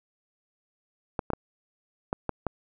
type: clicks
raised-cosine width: 1 ms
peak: -13 dBFS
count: 6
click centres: 1.192 / 1.303 / 1.334 / 2.129 / 2.293 / 2.467 s
effects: none